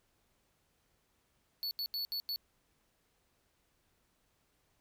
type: tone bursts at uneven times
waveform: square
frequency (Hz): 4435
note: C#8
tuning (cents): 0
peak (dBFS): -35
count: 5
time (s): 1.63-1.71 / 1.79-1.86 / 1.94-2.05 / 2.12-2.2 / 2.29-2.36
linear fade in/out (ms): 0
effects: pink hiss -75 dBFS RMS until 4.8 s